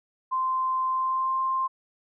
sine tone with pitch glide, 1040 to 1052.1 Hz, C6 to C6, -11 to +9 cents, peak -23 dBFS, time 0.31-1.68 s, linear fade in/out 20 ms, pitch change +20 cents, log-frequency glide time 0.88-1.41 s, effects none

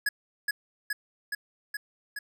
square tone with echo, 1682 Hz, G#6, 22 cents sharp, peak -24 dBFS, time 0.06-0.09 s, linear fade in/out 5 ms, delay 420 ms, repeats 5, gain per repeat -2 dB, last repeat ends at 2.19 s, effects none

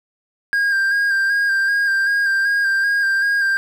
triangle tone with vibrato, 1606 Hz, G6, 41 cents sharp, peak -13 dBFS, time 0.53-3.57 s, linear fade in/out 0 ms, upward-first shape square, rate 2.6 Hz, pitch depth 25 cents each way, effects 9-bit

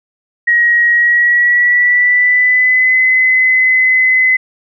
sine tone with pitch glide, 1895 to 2031 Hz, A#6 to B6, +28 to +48 cents, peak -7 dBFS, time 0.47-4.37 s, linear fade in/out 10 ms, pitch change +120 cents, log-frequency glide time 0.92-2.99 s, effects none

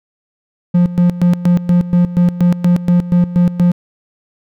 triangle tone with tremolo, 176 Hz, F3, 14 cents sharp, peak -5 dBFS, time 0.74-3.72 s, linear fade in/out 10 ms, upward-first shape square, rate 4.2 Hz, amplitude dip 80%, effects none

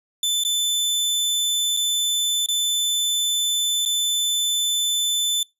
sawtooth tone with dropouts, 3520 Hz, A7, in tune, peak -16 dBFS, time 0.23-5.43 s, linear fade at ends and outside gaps 2 ms, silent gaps 0.437-0.449 / 1.767-1.771 / 2.461-2.486 / 3.852-3.859 s, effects noise-tail reverb RT60 0.2 s tail -24 dB re dry + resampled to 32000 Hz

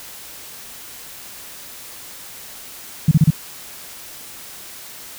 sine tone bursts, 155.9 Hz, D#3, 4 cents sharp, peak -7 dBFS, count 4, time 3.08-3.305 s, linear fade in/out 5 ms, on 33 ms, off 31 ms, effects white hiss -37 dBFS RMS until 5.18 s

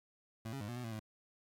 25% pulse tone with pitch steps, 112.4 / 137 / 102.9 / 120.5 / 123.9 / 113.4 / 108.9 Hz, A2 / C#3 / G#2 / B2 / B2 / A#2 / A2, +37 / -20 / -16 / -42 / +6 / -47 / -17 cents, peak -37 dBFS, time 0.45-0.996 s, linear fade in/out 5 ms, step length 78 ms, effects AAC 64 kbps

